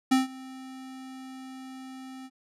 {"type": "tone with ADSR envelope", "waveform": "square", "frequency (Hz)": 261.6, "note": "C4", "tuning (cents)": 0, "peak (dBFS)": -18, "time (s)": [0.11, 2.3], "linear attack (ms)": 11, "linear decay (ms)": 150, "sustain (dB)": -23, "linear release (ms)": 46, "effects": ["low-pass 11000 Hz 12 dB/octave"]}